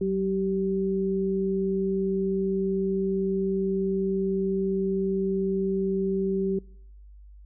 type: tone pair together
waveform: sine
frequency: 189.63 / 387 Hz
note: F#3 / G4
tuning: +43 / -22 cents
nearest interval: octave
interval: 1235 cents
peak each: -27 / -25 dBFS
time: 0.01-6.59 s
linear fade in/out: 5 ms
effects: noise-tail reverb RT60 0.9 s tail -26 dB re dry + added 50 Hz sine -45 dBFS peak until 7.45 s